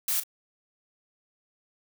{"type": "noise with echo", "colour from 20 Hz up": "blue", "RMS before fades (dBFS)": -27, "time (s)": [0.08, 0.2], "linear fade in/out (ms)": 2, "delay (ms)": 36, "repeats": 1, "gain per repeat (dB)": -12, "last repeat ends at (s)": 0.236, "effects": []}